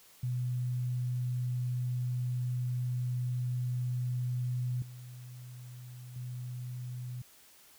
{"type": "tone with level steps", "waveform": "sine", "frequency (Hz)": 124.2, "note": "B2", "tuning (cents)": 10, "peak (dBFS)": [-30, -44, -37], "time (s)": [0.23, 7.22], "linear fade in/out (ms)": 5, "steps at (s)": [4.82, 6.16], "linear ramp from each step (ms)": 2, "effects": ["white hiss -59 dBFS RMS until 7.78 s"]}